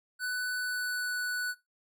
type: tone with pitch glide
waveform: square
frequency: 1494 to 1482.8 Hz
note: F#6 to F#6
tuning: +16 to +3 cents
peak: -31 dBFS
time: 0.19-1.55 s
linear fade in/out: 50 ms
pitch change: -13 cents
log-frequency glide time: 0.56-1.17 s
effects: noise-tail reverb RT60 0.2 s tail -20 dB re dry